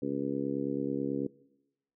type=harmonic tone; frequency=69.2 Hz; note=C#2; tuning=2 cents flat; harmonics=2 / 3 / 4 / 5 / 6 / 7; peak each=-42 / -38 / -33 / -38 / -38 / -39 dBFS; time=0.02-1.27 s; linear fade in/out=5 ms; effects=noise-tail reverb RT60 0.9 s tail -21 dB re dry